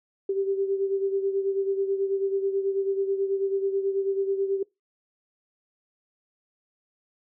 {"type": "beating tone pair", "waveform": "sine", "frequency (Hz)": [390, 399.2], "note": ["G4", "G4"], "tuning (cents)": [-9, 32], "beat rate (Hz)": 9.2, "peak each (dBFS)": [-24, -31], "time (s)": [0.29, 4.63], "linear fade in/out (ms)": 5, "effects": ["noise-tail reverb RT60 0.2 s tail -24 dB re dry"]}